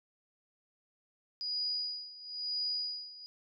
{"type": "tone with tremolo", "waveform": "sine", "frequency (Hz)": 4911, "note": "D#8", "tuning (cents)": -23, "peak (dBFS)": -31, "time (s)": [1.41, 3.26], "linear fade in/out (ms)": 0, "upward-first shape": "sine", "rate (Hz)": 1, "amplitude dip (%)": 85, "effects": []}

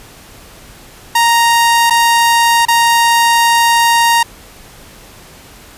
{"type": "tone with dropouts", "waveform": "sawtooth", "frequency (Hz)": 932.3, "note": "A#5", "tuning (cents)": 0, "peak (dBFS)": -4, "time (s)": [1.15, 4.23], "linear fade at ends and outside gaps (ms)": 5, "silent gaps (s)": [[1.899, 1.906], [2.653, 2.683]], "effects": ["pink hiss -38 dBFS RMS until 5.77 s", "resampled to 32000 Hz"]}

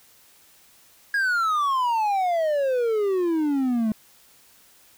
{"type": "exponential sweep", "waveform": "triangle", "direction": "down", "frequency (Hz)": [1661.2, 212.4], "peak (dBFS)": -18, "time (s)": [1.14, 3.92], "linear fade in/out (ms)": 2, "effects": ["white hiss -55 dBFS RMS until 4.97 s"]}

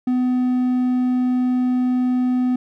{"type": "tone", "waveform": "triangle", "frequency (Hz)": 251.2, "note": "B3", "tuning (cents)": 30, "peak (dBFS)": -14, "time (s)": [0.07, 2.56], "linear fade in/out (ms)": 5, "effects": []}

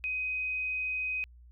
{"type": "tone", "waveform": "sine", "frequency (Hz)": 2513, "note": "D#7", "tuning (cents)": 17, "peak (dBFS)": -30, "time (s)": [0.04, 1.24], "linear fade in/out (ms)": 0, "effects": ["added 60 Hz sine -51 dBFS peak until 1.51 s"]}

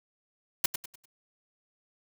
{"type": "noise with echo", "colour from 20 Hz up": "white", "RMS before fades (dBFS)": -23, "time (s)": [0.64, 0.66], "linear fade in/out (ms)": 5, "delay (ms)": 99, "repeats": 4, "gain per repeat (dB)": -9, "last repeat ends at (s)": 1.056, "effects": []}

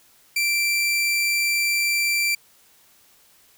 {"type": "tone", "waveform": "sawtooth", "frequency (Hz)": 2349, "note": "D7", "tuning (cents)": 0, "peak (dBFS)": -16, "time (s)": [0.36, 2.35], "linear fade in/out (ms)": 5, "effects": ["white hiss -56 dBFS RMS until 3.57 s"]}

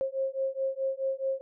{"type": "beating tone pair", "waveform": "sine", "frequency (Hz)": [533, 537.7], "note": ["C5", "C5"], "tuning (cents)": [32, 47], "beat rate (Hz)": 4.7, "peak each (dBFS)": -31, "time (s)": [0.01, 1.41], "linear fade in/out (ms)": 0, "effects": []}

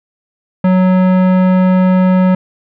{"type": "tone with tanh clipping", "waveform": "sine", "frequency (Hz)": 185, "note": "F#3", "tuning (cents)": 0, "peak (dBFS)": -9, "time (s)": [0.64, 2.35], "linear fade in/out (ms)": 5, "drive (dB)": 17, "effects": []}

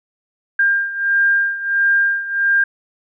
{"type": "beating tone pair", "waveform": "sine", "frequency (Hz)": [1600, 1601.5], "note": ["G6", "G6"], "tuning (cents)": [35, 37], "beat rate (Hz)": 1.5, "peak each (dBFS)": [-15, -19], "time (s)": [0.59, 2.64], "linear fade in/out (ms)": 5, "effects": []}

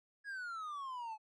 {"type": "exponential sweep", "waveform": "triangle", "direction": "down", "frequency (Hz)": [1681, 850], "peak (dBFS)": -39, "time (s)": [0.24, 1.18], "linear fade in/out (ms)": 50, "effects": ["resampled to 24000 Hz"]}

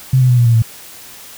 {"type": "tone with pitch steps", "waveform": "sine", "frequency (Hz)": [130.81, 127.09, 123.47, 119.95, 116.54, 113.22], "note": ["C3", "C3", "B2", "A#2", "A#2", "A2"], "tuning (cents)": [0, -50, 0, 50, 0, 50], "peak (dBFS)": -7, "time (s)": [0.13, 0.622], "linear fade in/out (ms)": 5, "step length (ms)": 82, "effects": ["white hiss -36 dBFS RMS until 1.37 s"]}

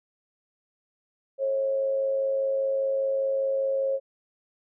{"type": "tone with amplitude modulation", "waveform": "sine", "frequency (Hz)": 541, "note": "C#5", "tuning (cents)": -42, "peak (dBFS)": -21, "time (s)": [1.38, 4], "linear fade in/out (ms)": 50, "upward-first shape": "sine", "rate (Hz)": 105, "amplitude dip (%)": 40, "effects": []}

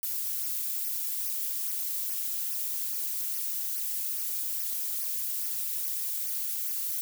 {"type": "noise with flanger", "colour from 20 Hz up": "violet", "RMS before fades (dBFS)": -32, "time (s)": [0.03, 7.01], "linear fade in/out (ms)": 0, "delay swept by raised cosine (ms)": [0.25, 4.05], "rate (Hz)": 2.4, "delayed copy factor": -0.85, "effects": []}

